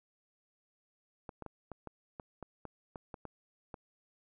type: clicks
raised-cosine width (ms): 1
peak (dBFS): -29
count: 12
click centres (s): 1.292 / 1.423 / 1.463 / 1.717 / 1.873 / 2.198 / 2.427 / 2.653 / 2.958 / 3.142 / 3.253 / 3.742
effects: none